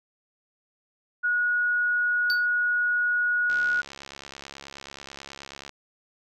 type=tone; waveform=sine; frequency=1454 Hz; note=F#6; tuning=31 cents flat; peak=-21 dBFS; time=1.23-3.82 s; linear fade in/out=20 ms
type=tone with exponential decay; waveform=triangle; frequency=4571 Hz; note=D8; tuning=48 cents flat; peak=-21 dBFS; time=2.3-2.46 s; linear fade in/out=0 ms; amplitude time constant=34 ms
type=click train; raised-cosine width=0.2 ms; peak=-22 dBFS; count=153; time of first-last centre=3.5-5.693 s; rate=69.3 Hz
effects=none